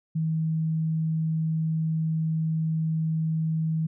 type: tone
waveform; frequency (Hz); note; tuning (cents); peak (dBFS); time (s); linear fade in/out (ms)
sine; 159.8; D#3; +47; -23; 0.15-3.87; 10
effects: none